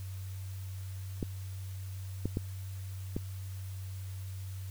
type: clicks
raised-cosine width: 3 ms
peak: -19 dBFS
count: 4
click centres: 1.228 / 2.256 / 2.371 / 3.165 s
effects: added 95 Hz sine -38 dBFS peak until 4.7 s + white hiss -55 dBFS RMS until 4.7 s